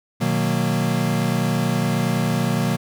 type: chord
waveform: square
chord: B major seventh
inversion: none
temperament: equal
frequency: 123.47 / 155.56 / 185 / 233.1 Hz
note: B2 / D#3 / F#3 / A#3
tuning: 0 / 0 / 0 / 0 cents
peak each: -25 dBFS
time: 0.2-2.77 s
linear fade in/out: 20 ms
effects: none